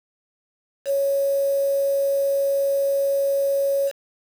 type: tone with quantisation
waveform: sine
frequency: 554.4 Hz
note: C#5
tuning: in tune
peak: -18 dBFS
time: 0.85-3.92 s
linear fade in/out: 50 ms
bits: 6
effects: none